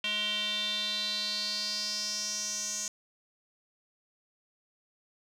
square tone with band-pass filter sweep, 210 Hz, G#3, 19 cents sharp, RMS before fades -33 dBFS, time 0.04-2.88 s, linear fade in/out 2 ms, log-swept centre 3000 to 6600 Hz, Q 6.2, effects none

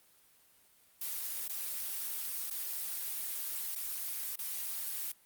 blue noise with dropouts, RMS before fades -38 dBFS, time 1.01-5.12 s, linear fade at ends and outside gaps 5 ms, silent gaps 1.481-1.494 / 2.501-2.508 / 3.753-3.758 / 4.358-4.388 s, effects white hiss -65 dBFS RMS until 5.25 s + Opus 32 kbps

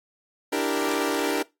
sawtooth chord, E half-diminished seventh, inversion third, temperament equal, 293.7 / 329.6 / 392 / 466.2 Hz, D4 / E4 / G4 / Bb4, 0 / 0 / 0 / 0 cents, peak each -23 / -27 / -25 / -25 dBFS, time 0.52-1.43 s, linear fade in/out 10 ms, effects noise-tail reverb RT60 0.2 s tail -20 dB re dry + AAC 64 kbps

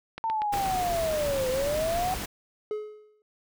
click train, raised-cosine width 0.3 ms, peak -20 dBFS, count 5, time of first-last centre 0.18-0.658 s, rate 8.36 Hz
sine linear two-way sweep, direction down then up, 908 to 505 to 755 Hz, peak -25 dBFS, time 0.24-2.14 s, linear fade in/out 0 ms, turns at 1.49 s
pink noise, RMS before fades -34 dBFS, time 0.52-2.26 s, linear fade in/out 10 ms
triangle tone with exponential decay, 424.6 Hz, G#4, 38 cents sharp, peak -24 dBFS, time 2.71-3.22 s, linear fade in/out 1 ms, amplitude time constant 110 ms
effects none

